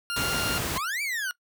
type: tone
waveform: 20% pulse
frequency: 1400 Hz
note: F6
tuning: 4 cents sharp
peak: -23 dBFS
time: 0.1-0.58 s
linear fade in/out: 0 ms
type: noise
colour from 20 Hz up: pink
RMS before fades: -29 dBFS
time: 0.16-0.78 s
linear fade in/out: 5 ms
type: exponential two-way sweep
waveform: 40% pulse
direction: up then down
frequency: 987.8 to 2368 to 1421 Hz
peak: -27 dBFS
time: 0.76-1.31 s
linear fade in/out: 0 ms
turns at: 1.02 s
effects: noise-tail reverb RT60 0.1 s tail -21 dB re dry + high-pass 60 Hz 12 dB/octave